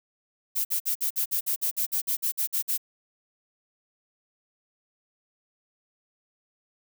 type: noise bursts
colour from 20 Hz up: violet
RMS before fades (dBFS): -26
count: 15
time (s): 0.55-2.778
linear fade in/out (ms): 20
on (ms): 100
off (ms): 52
effects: none